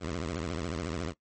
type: tone with vibrato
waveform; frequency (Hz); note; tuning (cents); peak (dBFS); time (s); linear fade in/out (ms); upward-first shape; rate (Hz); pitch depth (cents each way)
10% pulse; 83.5; E2; +23; -24; 0-1.14; 50; triangle; 14; 260
effects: noise-tail reverb RT60 0.1 s tail -19 dB re dry + MP3 32 kbps